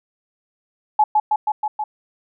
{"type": "tone with echo", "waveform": "sine", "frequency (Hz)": 851, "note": "G#5", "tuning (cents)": 42, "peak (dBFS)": -10, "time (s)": [0.99, 1.04], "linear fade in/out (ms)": 5, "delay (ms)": 160, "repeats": 5, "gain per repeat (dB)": -2, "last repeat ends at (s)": 1.84, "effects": []}